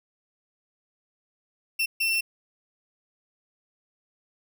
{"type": "tone bursts at uneven times", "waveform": "35% pulse", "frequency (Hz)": 2696, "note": "E7", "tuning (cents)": 38, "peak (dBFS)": -21, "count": 2, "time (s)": [[1.79, 1.86], [2, 2.21]], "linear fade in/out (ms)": 10, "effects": []}